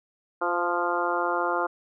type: harmonic tone with a mistuned harmonic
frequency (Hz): 174.61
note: F3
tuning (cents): 0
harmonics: 2 / 3 / 4 / 5 / 6 / 7 / 8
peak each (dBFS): -31 / -31 / -31 / -31 / -31 / -31 / -31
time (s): 0.41-1.67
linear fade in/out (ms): 10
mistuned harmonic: 3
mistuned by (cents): -20
effects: none